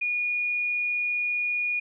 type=tone; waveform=sine; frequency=2445 Hz; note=D#7; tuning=31 cents flat; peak=-24 dBFS; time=0.01-1.8 s; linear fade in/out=10 ms; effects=none